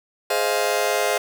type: chord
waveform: sawtooth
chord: F minor seventh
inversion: first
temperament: just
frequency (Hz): 419.1 / 523.8 / 628.6 / 698.5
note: Ab4 / C5 / Eb5 / F5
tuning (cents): +16 / +2 / +18 / 0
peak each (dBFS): -21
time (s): 0.3-1.18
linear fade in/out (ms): 5
effects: none